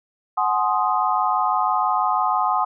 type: chord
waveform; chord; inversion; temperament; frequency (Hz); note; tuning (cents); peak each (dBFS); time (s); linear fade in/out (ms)
sine; Ab dominant seventh; third; equal with one note detuned; 740 / 846.1 / 1046.5 / 1244.5; Gb5 / Ab5 / C6 / Eb6; 0 / +32 / 0 / 0; -23; 0.37-2.65; 10
effects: none